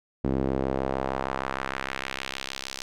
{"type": "tone with band-pass filter sweep", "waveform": "sawtooth", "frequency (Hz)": 66.5, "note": "C2", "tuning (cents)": 29, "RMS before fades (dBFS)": -30, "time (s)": [0.24, 2.82], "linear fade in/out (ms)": 0, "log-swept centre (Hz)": [290, 5300], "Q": 1.2, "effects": []}